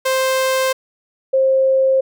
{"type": "tone pair in turn", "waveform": ["sawtooth", "sine"], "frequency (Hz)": [524, 530.7], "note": ["C5", "C5"], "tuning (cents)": [2, 24], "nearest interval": "unison", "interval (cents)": 22, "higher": "second", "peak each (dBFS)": -11, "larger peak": "neither", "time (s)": [[0.05, 0.73], [1.33, 2.01]], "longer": "neither", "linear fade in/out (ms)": 10, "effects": []}